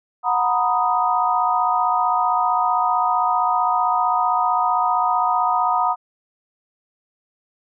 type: chord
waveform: sine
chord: B major seventh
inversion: second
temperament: equal with one note detuned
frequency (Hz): 731.5 / 932.3 / 987.8 / 1244.5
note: F#5 / A#5 / B5 / D#6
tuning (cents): -20 / 0 / 0 / 0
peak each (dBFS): -21 / -22 / -23 / -21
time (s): 0.23-5.96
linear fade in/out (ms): 50
effects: none